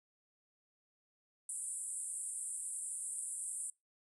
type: band-pass noise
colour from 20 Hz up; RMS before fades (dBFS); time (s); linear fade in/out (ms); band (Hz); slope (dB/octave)
white; -42; 1.49-3.7; 2; 8000 to 10000; 96
effects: noise-tail reverb RT60 0.2 s tail -24 dB re dry